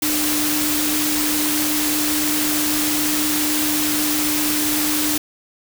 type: tone in noise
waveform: sine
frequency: 301.3 Hz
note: D4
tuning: 44 cents sharp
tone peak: -22 dBFS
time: 0.02-5.18 s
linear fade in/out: 5 ms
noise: white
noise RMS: -21 dBFS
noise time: 0.02-5.18 s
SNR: -4 dB
effects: none